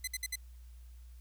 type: tone bursts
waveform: 10% pulse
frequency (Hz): 2036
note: C7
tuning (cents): -48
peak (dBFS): -25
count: 4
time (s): 0.04-0.357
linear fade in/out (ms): 5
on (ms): 35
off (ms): 59
effects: added 60 Hz sine -49 dBFS peak until 1.2 s + white hiss -69 dBFS RMS until 1.2 s